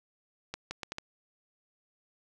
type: accelerating click train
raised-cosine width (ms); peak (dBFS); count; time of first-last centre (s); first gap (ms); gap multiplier
0.2; -19; 5; 0.54-0.984; 170; 0.72
effects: none